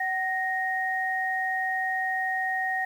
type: tone pair together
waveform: sine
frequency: 755.6 / 1864.7 Hz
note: F#5 / A#6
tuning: +36 / 0 cents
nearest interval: octave + major third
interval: 1564 cents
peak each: -29 / -27 dBFS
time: 0-2.85 s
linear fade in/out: 5 ms
effects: 9-bit